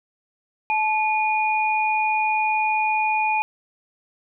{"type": "tone pair together", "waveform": "sine", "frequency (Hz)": [865, 2447], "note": ["A5", "D#7"], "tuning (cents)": [-30, -29], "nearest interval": "octave + tritone", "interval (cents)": 1801, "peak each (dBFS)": [-20, -23], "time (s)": [0.7, 3.42], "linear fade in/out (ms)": 0, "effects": []}